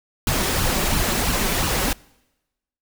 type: noise with flanger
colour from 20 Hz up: pink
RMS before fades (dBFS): -21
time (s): 0.27-1.93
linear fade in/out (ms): 2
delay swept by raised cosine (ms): 0.69 to 5.49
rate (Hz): 2.9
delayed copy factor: +0.6
effects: noise-tail reverb RT60 1.0 s tail -25 dB re dry